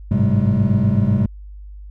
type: tone cluster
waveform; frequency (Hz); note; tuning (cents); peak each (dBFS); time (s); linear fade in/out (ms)
triangle; 100.3 / 108.2 / 129.9 / 192.6 / 210.9; G2 / A2 / C3 / G3 / G#3; +40 / -29 / -12 / -30 / +27; -18; 0.11-1.26; 5
effects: added 50 Hz sine -33 dBFS peak until 1.9 s